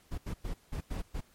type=noise bursts at uneven times; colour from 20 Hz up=brown; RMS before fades=-35 dBFS; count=6; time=0.11-0.18 / 0.26-0.34 / 0.44-0.54 / 0.72-0.81 / 0.9-1.02 / 1.14-1.21 s; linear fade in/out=10 ms; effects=pink hiss -64 dBFS RMS until 1.34 s + MP3 64 kbps